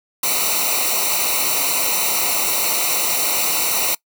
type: noise with comb filter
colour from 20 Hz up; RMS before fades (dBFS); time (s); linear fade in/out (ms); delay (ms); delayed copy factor
white; -19; 0.23-3.95; 5; 0.6; -1
effects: noise-tail reverb RT60 0.1 s tail -23 dB re dry